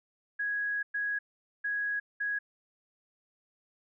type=tone bursts at uneven times; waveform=sine; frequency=1661.2 Hz; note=G#6; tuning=in tune; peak=-29 dBFS; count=4; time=0.39-0.83 / 0.94-1.19 / 1.64-2 / 2.2-2.39 s; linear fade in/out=10 ms; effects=none